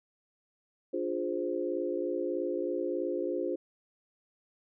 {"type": "chord", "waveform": "sine", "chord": "D half-diminished seventh", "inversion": "none", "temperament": "equal with one note detuned", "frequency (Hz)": [293.7, 352.1, 415.3, 523.3], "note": ["D4", "F4", "Ab4", "C5"], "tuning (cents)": [0, 14, 0, 0], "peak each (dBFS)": [-37, -33, -37, -35], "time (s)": [0.93, 3.56], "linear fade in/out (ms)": 10, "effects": []}